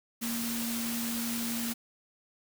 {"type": "tone in noise", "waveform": "sine", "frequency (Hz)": 233.1, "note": "A#3", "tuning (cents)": 0, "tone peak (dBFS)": -33, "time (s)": [0.21, 1.74], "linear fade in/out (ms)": 20, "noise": "white", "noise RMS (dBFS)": -36, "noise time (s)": [0.21, 1.74], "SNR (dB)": 0, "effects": []}